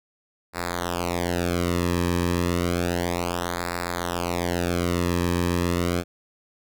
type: tone with flanger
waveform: sawtooth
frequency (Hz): 87.31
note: F2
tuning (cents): 0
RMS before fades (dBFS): -25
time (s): 0.53-6.04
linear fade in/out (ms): 50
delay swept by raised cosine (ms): 0.32 to 1.42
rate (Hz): 0.31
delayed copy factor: -0.95
effects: none